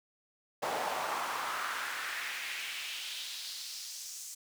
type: noise with high-pass filter sweep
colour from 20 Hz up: brown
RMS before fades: -38 dBFS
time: 0.62-4.35 s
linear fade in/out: 10 ms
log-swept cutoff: 670 to 7100 Hz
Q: 2.2
effects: none